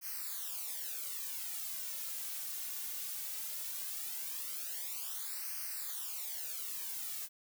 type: noise with flanger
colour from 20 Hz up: blue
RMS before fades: -41 dBFS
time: 0.01-7.29 s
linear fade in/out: 50 ms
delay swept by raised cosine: 0.27 to 3.07 ms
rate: 0.18 Hz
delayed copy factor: -0.95
effects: none